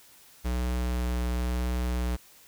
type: tone with vibrato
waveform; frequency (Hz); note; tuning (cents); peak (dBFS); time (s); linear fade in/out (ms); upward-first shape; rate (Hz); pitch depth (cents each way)
square; 61.2; B1; -15; -27; 0.44-2.17; 20; triangle; 0.96; 12
effects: white hiss -55 dBFS RMS until 2.47 s